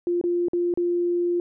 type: tone with dropouts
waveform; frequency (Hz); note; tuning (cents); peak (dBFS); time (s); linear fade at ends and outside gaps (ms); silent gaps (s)
sine; 349.2; F4; 0; -20; 0.07-1.4; 1; 0.213-0.239 / 0.484-0.533 / 0.739-0.774
effects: none